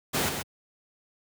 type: noise with echo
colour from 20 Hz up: pink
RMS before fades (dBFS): -26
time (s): 0.13-0.3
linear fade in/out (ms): 20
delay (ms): 130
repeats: 1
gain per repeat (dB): -6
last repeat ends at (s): 0.43
effects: high-pass 100 Hz 12 dB/octave